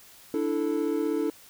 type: chord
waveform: triangle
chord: D suspended second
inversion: none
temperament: equal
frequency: 293.7 / 329.6 / 440 Hz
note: D4 / E4 / A4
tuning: 0 / 0 / 0 cents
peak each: -27 dBFS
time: 0.34-1.3 s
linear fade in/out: 2 ms
effects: white hiss -52 dBFS RMS until 1.49 s